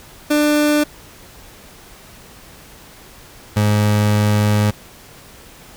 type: tone pair in turn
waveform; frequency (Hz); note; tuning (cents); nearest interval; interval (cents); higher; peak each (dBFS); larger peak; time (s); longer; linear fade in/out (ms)
30% pulse; 297.4 / 104.81; D4 / G#2; +22 / +16; octave + tritone; 1806; first; -10; neither; 0.3-0.84 / 3.56-4.71; second; 10
effects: pink hiss -42 dBFS RMS until 5.76 s